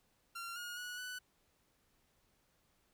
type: tone with pitch steps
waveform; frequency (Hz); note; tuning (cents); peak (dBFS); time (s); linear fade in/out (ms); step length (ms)
sawtooth; 1377 / 1434 / 1464 / 1491; F6 / F6 / F#6 / F#6; -25 / +45 / -19 / +13; -39; 0.35-1.19; 10; 210
effects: pink hiss -75 dBFS RMS until 2.93 s